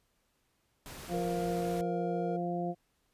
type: noise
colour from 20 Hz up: pink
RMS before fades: -46 dBFS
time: 0.86-1.81 s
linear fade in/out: 0 ms
type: harmonic tone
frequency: 174.61 Hz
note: F3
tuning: in tune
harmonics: 1 / 2 / 3 / 4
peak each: -35 / -37 / -41 / -36 dBFS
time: 1.08-2.75 s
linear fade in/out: 50 ms
type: tone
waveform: triangle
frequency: 470 Hz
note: A#4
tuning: 14 cents sharp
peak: -34 dBFS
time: 1.13-2.37 s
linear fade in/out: 10 ms
effects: pink hiss -75 dBFS RMS until 3.13 s + resampled to 32000 Hz